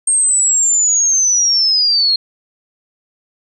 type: linear sweep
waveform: sine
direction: down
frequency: 8560 to 4200 Hz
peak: -10 dBFS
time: 0.07-2.16 s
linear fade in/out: 5 ms
effects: none